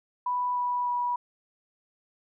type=tone with pitch steps; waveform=sine; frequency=987.8 / 981 / 974.2 Hz; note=B5 / B5 / B5; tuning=0 / -12 / -24 cents; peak=-25 dBFS; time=0.26-1.16 s; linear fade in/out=5 ms; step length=300 ms; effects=none